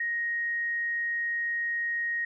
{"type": "tone", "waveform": "sine", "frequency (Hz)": 1874, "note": "A#6", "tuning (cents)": 9, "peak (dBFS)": -27, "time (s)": [0, 2.25], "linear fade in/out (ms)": 5, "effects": []}